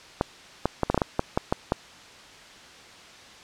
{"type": "clicks", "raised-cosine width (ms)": 1, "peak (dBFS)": -7, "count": 11, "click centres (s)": [0.211, 0.656, 0.833, 0.9, 0.945, 0.977, 1.018, 1.194, 1.375, 1.525, 1.721], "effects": ["white hiss -47 dBFS RMS until 3.43 s", "low-pass 5000 Hz 12 dB/octave"]}